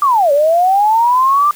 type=linear two-way sweep; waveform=sine; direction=down then up; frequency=1197 to 554.4 to 1197 Hz; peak=-8 dBFS; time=0.02-1.51 s; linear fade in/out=2 ms; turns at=0.32 s; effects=white hiss -38 dBFS RMS until 1.55 s